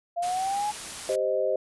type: linear sweep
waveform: sine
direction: up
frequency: 683 to 849 Hz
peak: -25 dBFS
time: 0.16-0.72 s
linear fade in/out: 20 ms
type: noise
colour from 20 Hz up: white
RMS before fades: -37 dBFS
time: 0.22-1.16 s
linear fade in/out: 10 ms
type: chord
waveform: sine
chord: C minor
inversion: second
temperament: equal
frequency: 392 / 523.3 / 622.3 Hz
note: G4 / C5 / Eb5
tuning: 0 / 0 / 0 cents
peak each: -30 / -26 / -27 dBFS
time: 1.09-1.56 s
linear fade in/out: 2 ms
effects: resampled to 24000 Hz